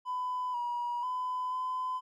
triangle tone with pitch steps, 1002 / 962 / 1007 / 1016 Hz, B5 / B5 / B5 / B5, +25 / -46 / +33 / +49 cents, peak -28 dBFS, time 0.05-2.01 s, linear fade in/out 50 ms, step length 490 ms, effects tanh soft clip ceiling -28 dBFS

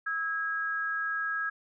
sine tone pair together, 1300.4 / 1641 Hz, E6 / G#6, -24 / -21 cents, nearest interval major third, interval 403 cents, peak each -34 / -30 dBFS, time 0.06-1.5 s, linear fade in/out 10 ms, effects none

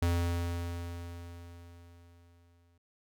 square tone with exponential decay, 86 Hz, F2, 26 cents flat, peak -26 dBFS, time 0.02-2.78 s, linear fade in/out 5 ms, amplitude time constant 600 ms, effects none

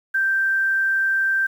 sine tone, 1568 Hz, G6, in tune, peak -17 dBFS, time 0.14-1.47 s, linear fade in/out 10 ms, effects 8-bit

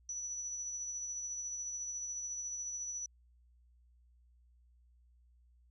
sine tone with tremolo, 5920 Hz, F#8, in tune, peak -37 dBFS, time 0.09-3.06 s, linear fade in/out 2 ms, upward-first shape sine, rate 14 Hz, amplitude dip 30%, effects added 60 Hz sine -63 dBFS peak until 5.7 s

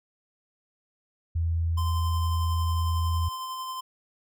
sine tone, 83 Hz, E2, 12 cents sharp, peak -23 dBFS, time 1.35-3.29 s, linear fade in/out 10 ms
square tone with tremolo, 1036 Hz, C6, 17 cents flat, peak -32 dBFS, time 1.77-3.81 s, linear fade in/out 10 ms, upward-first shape sine, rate 11 Hz, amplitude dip 25%
effects none

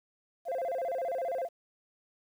sine tone with vibrato, 600 Hz, D5, 37 cents sharp, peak -28 dBFS, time 0.45-1.49 s, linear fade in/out 50 ms, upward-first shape square, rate 15 Hz, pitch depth 230 cents each way, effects tanh soft clip ceiling -29 dBFS + 10-bit

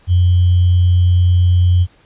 sine tone with sample-and-hold, 89.1 Hz, F2, 35 cents sharp, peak -8 dBFS, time 0.07-1.87 s, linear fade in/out 50 ms, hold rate 3150 Hz, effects pink hiss -51 dBFS RMS until 2.05 s + resampled to 8000 Hz

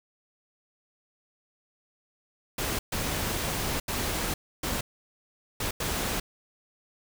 pink noise bursts at uneven times, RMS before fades -30 dBFS, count 6, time 2.58-2.79 / 2.92-3.8 / 3.88-4.34 / 4.63-4.81 / 5.6-5.71 / 5.8-6.2 s, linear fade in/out 5 ms, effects none

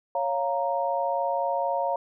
sine chord, Bb minor, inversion first, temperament equal, 554.4 / 698.5 / 932.3 Hz, Db5 / F5 / Bb5, 0 / 0 / 0 cents, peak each -28 dBFS, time 0.15-1.96 s, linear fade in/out 2 ms, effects none

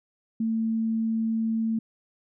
sine tone, 224.1 Hz, A3, 32 cents sharp, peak -23 dBFS, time 0.4-1.79 s, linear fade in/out 5 ms, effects none

